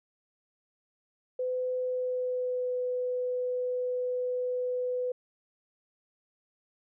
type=tone with pitch glide; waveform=sine; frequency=506 to 499.3 Hz; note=B4 to B4; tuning=+42 to +19 cents; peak=-28 dBFS; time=1.39-5.12 s; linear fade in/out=5 ms; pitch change=-23 cents; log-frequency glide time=1.76-2.77 s; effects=none